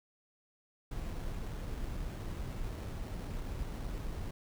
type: noise with sample-and-hold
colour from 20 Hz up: brown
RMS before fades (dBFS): -39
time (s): 0.91-4.31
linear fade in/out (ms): 5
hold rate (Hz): 4900
effects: none